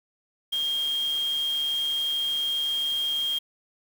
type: tone in noise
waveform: sine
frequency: 3224 Hz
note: G7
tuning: 48 cents sharp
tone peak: -24 dBFS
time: 0.52-3.39 s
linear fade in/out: 10 ms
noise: white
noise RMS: -42 dBFS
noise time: 0.52-3.39 s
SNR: +15 dB
effects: none